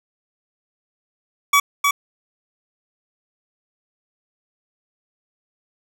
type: tone with echo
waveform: 25% pulse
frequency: 1138 Hz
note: C#6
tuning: 45 cents sharp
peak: -8 dBFS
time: 1.53-1.6 s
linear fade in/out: 5 ms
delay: 310 ms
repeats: 1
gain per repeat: -3 dB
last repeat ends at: 1.91 s
effects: none